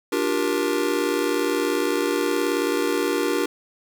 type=chord; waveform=square; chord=G minor seventh; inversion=second; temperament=just; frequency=294 / 352.8 / 392 / 470.4 Hz; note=D4 / F4 / G4 / Bb4; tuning=+2 / +18 / 0 / +16 cents; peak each=-27 dBFS; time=0.12-3.46 s; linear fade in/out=5 ms; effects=8-bit